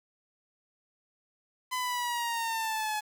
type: exponential sweep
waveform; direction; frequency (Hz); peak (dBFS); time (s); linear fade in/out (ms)
sawtooth; down; 1016 to 846; -26; 1.71-3.01; 20
effects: 9-bit